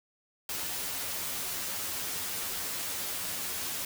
white noise with comb filter, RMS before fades -35 dBFS, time 0.49-3.85 s, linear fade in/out 2 ms, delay 11 ms, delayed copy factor +0.65, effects none

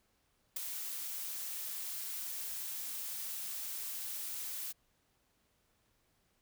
blue noise with ADSR envelope, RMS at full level -34 dBFS, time 0.56-4.73 s, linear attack 8 ms, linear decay 5 ms, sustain -7 dB, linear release 23 ms, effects pink hiss -75 dBFS RMS until 6.41 s

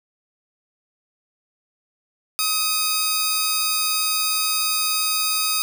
10% pulse tone pair together, 1261 / 4769 Hz, D#6 / D8, +23 / +26 cents, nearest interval octave + major seventh, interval 2303 cents, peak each -15 dBFS, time 2.39-5.62 s, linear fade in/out 0 ms, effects none

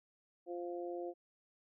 harmonic tone, 174.61 Hz, F3, in tune, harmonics 2 / 3 / 4, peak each -41 / -45 / -47 dBFS, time 0.46-1.14 s, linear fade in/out 50 ms, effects none

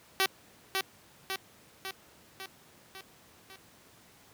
5% pulse tone with echo, 383.4 Hz, G4, 38 cents flat, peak -13 dBFS, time 0.2-0.26 s, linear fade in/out 0 ms, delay 550 ms, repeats 6, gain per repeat -4 dB, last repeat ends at 3.56 s, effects pink hiss -58 dBFS RMS until 4.33 s + high-pass 100 Hz 12 dB/octave

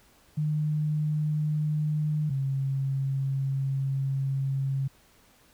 sine tone pair in turn, 151.9 / 135.9 Hz, D#3 / C#3, -41 / -34 cents, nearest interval major second, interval 193 cents, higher first, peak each -24 / -25 dBFS, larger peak first, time 0.37-2.3 / 2.3-4.88 s, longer second, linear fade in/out 10 ms, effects pink hiss -60 dBFS RMS until 5.53 s

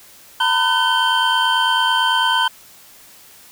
triangle tone cluster, 913 / 1002 / 1513 / 3123 Hz, A#5 / B5 / F#6 / G7, -36 / +25 / +38 / -7 cents, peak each -18 dBFS, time 0.4-2.48 s, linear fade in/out 5 ms, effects white hiss -45 dBFS RMS until 3.51 s

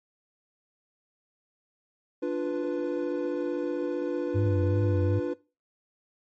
triangle chord, B diminished, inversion first, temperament equal, 293.7 / 349.2 / 493.9 Hz, D4 / F4 / B4, 0 / 0 / 0 cents, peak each -29 dBFS, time 2.22-5.34 s, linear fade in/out 10 ms
sine tone with vibrato, 98.1 Hz, G2, 2 cents sharp, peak -23 dBFS, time 4.34-5.2 s, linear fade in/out 20 ms, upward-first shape triangle, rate 2.6 Hz, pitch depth 100 cents each way
effects noise-tail reverb RT60 0.3 s tail -20 dB re dry + MP3 32 kbps

